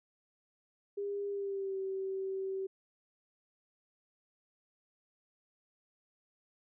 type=tone with pitch glide; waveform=sine; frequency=403.3 to 384.2 Hz; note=G4 to G4; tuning=+49 to -35 cents; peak=-34 dBFS; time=0.97-2.67 s; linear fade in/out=10 ms; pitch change=-84 cents; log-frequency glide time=1.29-1.78 s; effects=none